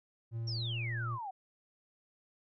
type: tone with pitch glide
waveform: triangle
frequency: 114.8 to 116.94 Hz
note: A#2 to A#2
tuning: -26 to +6 cents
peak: -33 dBFS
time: 0.31-1.19 s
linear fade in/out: 50 ms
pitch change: +32 cents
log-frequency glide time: 0.56-0.62 s
type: exponential sweep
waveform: sine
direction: down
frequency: 5680 to 733 Hz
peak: -38 dBFS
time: 0.47-1.31 s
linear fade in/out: 10 ms
effects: none